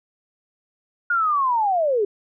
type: linear sweep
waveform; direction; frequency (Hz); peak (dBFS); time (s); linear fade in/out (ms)
sine; down; 1442 to 388.1; -17; 1.1-2.05; 5
effects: none